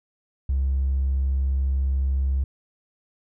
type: tone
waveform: triangle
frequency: 67.1 Hz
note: C2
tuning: 44 cents sharp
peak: -16 dBFS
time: 0.49-2.44 s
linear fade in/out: 5 ms
effects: tanh soft clip ceiling -17 dBFS